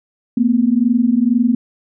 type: tone pair together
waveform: sine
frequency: 228.2 / 250.3 Hz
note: A#3 / B3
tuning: -37 / +23 cents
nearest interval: major second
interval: 160 cents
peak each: -14 dBFS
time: 0.37-1.55 s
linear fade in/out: 5 ms
effects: none